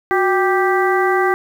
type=harmonic tone with a mistuned harmonic; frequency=392 Hz; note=G4; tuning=in tune; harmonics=1 / 2 / 3 / 4 / 5; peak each=-16 / -19 / -21 / -22 / -23 dBFS; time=0.11-1.34 s; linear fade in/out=0 ms; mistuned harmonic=1; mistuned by=-110 cents; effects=7-bit